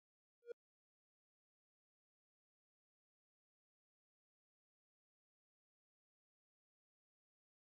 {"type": "tone with exponential growth", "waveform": "triangle", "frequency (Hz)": 474.7, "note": "A#4", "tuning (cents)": 31, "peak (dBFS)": -39, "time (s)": [0.42, 0.52], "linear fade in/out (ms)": 5, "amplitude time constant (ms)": 20, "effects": ["AAC 48 kbps"]}